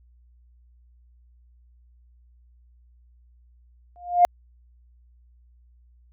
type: tone with exponential growth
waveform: sine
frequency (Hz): 706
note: F5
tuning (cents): +19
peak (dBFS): -8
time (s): 3.96-4.25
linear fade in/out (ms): 0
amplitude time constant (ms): 61
effects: tanh soft clip ceiling -5 dBFS + added 60 Hz sine -53 dBFS peak until 6.12 s